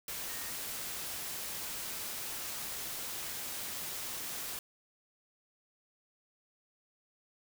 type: tone in noise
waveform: sine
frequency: 1854 Hz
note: A#6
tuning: 10 cents flat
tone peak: -50 dBFS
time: 0.29-0.5 s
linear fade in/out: 2 ms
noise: white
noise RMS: -40 dBFS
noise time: 0.08-4.59 s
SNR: -13 dB
effects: none